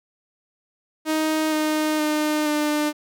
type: tone with pitch steps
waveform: sawtooth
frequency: 312.7 / 308.2 / 303.8 / 299.4 Hz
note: D#4 / D#4 / D#4 / D4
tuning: +9 / -16 / -41 / +33 cents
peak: -16 dBFS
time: 1.05-2.93 s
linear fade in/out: 50 ms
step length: 470 ms
effects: none